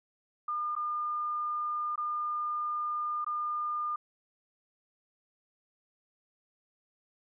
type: tone with dropouts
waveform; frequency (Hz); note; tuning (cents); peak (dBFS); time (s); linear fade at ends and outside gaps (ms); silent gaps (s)
sine; 1209; D6; +50; -30; 0.48-3.96; 5; 0.753-0.763 / 1.958-1.977 / 3.246-3.264
effects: none